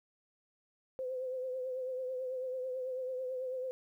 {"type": "tone with vibrato", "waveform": "sine", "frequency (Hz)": 513, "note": "C5", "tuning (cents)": -34, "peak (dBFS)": -35, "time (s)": [0.99, 3.71], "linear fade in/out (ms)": 0, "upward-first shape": "triangle", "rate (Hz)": 9.1, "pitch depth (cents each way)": 50, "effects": ["12-bit"]}